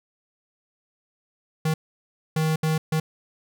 square tone bursts at uneven times, 157.6 Hz, D#3, 23 cents sharp, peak -21 dBFS, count 4, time 1.65-1.74 / 2.36-2.56 / 2.63-2.78 / 2.92-3 s, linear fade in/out 5 ms, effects none

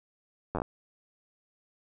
slowing click train, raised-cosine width 1 ms, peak -17 dBFS, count 6, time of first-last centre 0.55-0.619 s, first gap 10 ms, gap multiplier 1.16, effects none

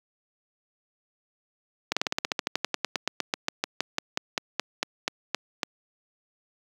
slowing click train, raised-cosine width 0.2 ms, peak -7 dBFS, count 29, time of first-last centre 1.92-5.632 s, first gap 46 ms, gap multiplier 1.07, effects high-pass 200 Hz 12 dB/octave + 8-bit

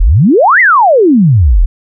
sine exponential two-way sweep, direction up then down, 34.59 to 2093 to 34.59 Hz, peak -3 dBFS, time 0-1.66 s, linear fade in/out 10 ms, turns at 0.6 s, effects none

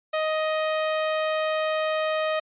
sawtooth tone, 625 Hz, D#5, 8 cents sharp, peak -19 dBFS, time 0.13-2.4 s, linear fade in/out 10 ms, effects resampled to 8000 Hz

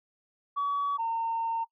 sine tone pair in turn, 1135 / 912.6 Hz, C#6 / A#5, +41 / -37 cents, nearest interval major third, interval 378 cents, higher first, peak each -25 / -26 dBFS, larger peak first, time 0.56-0.98 / 0.98-1.65 s, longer second, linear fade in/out 20 ms, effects noise-tail reverb RT60 0.1 s tail -23 dB re dry + tanh soft clip ceiling -23 dBFS

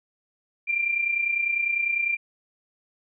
sine tone pair together, 2349 / 2379 Hz, D7 / D7, 0 / +22 cents, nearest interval unison, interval 22 cents, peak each -29 / -23 dBFS, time 0.67-2.17 s, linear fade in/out 20 ms, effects none

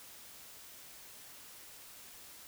silence, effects white hiss -53 dBFS RMS until 2.47 s

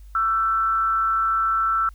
sine tone with frequency modulation, 1333 Hz, E6, 19 cents sharp, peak -18 dBFS, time 0.15-1.89 s, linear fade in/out 2 ms, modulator 200 Hz, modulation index 0.38, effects added 50 Hz sine -40 dBFS peak until 1.94 s + white hiss -62 dBFS RMS until 1.94 s

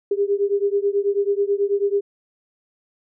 sine beating tone pair, 398.6 / 407.8 Hz, G4 / G#4, +29 / -32 cents, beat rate 9.2 Hz, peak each -20 / -21 dBFS, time 0.11-2.01 s, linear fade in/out 5 ms, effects none

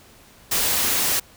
white noise, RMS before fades -21 dBFS, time 0.51-1.2 s, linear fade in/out 10 ms, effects pink hiss -50 dBFS RMS until 1.36 s

